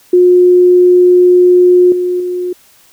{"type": "tone with level steps", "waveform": "sine", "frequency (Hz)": 359.2, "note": "F4", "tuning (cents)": 49, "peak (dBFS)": [-3, -11, -14], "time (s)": [0.13, 2.53], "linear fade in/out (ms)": 5, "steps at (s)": [1.92, 2.2], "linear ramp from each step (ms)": 2, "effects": ["white hiss -46 dBFS RMS until 2.92 s"]}